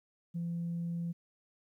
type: tone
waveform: sine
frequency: 170 Hz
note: F3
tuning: 46 cents flat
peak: -32 dBFS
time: 0.34-1.13 s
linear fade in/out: 20 ms
effects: tanh soft clip ceiling -30 dBFS + 12-bit